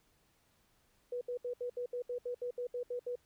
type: tone bursts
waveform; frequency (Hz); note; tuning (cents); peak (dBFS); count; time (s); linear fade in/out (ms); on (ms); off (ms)
sine; 489.5; B4; -15; -35; 13; 1.12-3.156; 5; 92; 70
effects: pink hiss -72 dBFS RMS until 3.25 s